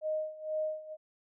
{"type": "tone with tremolo", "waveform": "sine", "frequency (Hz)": 621, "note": "D#5", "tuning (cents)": -3, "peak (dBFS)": -29, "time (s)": [0.01, 0.97], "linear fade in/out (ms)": 50, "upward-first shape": "sine", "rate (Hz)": 2.1, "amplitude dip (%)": 85, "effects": []}